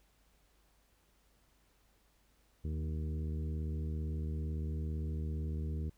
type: harmonic tone with a mistuned harmonic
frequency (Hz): 77.78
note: D#2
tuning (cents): 0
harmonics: 1 / 2 / 3 / 4 / 5 / 6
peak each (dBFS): -35 / -42 / -47 / -51 / -52 / -56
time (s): 2.64-5.9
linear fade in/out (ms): 10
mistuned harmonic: 3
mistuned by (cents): -23
effects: added 50 Hz sine -70 dBFS peak until 5.97 s + pink hiss -72 dBFS RMS until 5.97 s